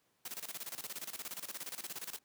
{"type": "noise with tremolo", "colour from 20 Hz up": "white", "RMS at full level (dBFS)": -42, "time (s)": [0.25, 2.19], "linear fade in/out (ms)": 5, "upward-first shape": "square", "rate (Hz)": 17, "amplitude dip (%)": 80, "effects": ["pink hiss -75 dBFS RMS until 2.24 s", "high-pass 150 Hz 12 dB/octave"]}